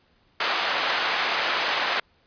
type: band-pass noise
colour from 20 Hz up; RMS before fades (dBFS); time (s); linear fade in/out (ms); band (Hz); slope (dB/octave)
pink; -25; 0.4-2; 5; 820 to 4000; 12
effects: pink hiss -63 dBFS RMS until 2.26 s + resampled to 11025 Hz